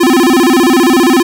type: tone with vibrato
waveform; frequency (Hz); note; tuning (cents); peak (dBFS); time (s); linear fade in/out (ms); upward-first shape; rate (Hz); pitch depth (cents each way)
square; 298.2; D4; +27; -6; 0-1.23; 10; square; 15; 260
effects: none